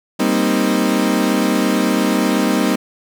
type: chord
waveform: 35% pulse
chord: C minor seventh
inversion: second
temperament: equal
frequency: 196 / 233.1 / 261.6 / 311.1 Hz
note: G3 / Bb3 / C4 / Eb4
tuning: 0 / 0 / 0 / 0 cents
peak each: -18 dBFS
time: 0.19-2.76 s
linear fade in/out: 10 ms
effects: none